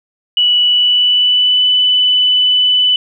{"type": "tone with pitch glide", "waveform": "sine", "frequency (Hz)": [2948, 2993], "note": ["F#7", "F#7"], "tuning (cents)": [-7, 19], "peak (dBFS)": -8, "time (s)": [0.37, 2.96], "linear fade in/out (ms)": 2, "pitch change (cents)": 26, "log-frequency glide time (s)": [0.61, 1.63], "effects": []}